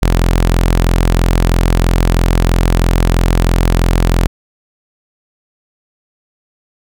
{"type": "tone", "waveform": "sawtooth", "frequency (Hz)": 43.06, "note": "F1", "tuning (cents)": -24, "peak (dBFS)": -5, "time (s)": [0.02, 4.27], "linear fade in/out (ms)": 0, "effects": []}